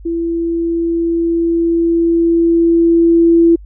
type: tone with level ramp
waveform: sine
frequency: 335.4 Hz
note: E4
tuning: 30 cents sharp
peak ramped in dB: -15 to -5 dBFS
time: 0.05-3.56 s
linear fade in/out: 10 ms
effects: added 50 Hz sine -32 dBFS peak until 3.65 s